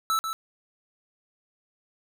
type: tone with echo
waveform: square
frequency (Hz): 1315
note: E6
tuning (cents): -5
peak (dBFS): -23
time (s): 0.1-0.19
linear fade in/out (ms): 0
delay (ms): 140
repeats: 1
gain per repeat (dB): -6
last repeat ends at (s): 0.33
effects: none